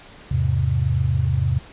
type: chord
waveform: sine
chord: E augmented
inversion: none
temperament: equal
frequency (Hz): 82.41 / 103.83 / 130.81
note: E2 / G#2 / B#2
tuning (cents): 0 / 0 / 0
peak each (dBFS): -22 / -23 / -20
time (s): 0.31-1.59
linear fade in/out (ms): 5
effects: pink hiss -44 dBFS RMS until 1.72 s + resampled to 8000 Hz